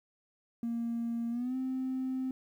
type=tone with pitch glide; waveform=triangle; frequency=233.1 to 260.1 Hz; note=A#3 to C4; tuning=0 to -10 cents; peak=-28 dBFS; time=0.63-2.31 s; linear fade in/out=2 ms; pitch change=+190 cents; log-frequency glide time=1.3-1.56 s; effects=tanh soft clip ceiling -28 dBFS + 11-bit